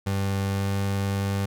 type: tone with pitch glide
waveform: 30% pulse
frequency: 98 to 98.8 Hz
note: G2 to G2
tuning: 0 to +14 cents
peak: -21 dBFS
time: 0.06-1.46 s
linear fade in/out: 10 ms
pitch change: +14 cents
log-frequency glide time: 0.44-0.82 s
effects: none